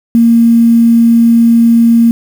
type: tone with quantisation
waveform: sine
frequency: 231.9 Hz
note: A#3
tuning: 9 cents flat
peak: -3 dBFS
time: 0.15-2.11 s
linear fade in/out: 0 ms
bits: 5
effects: none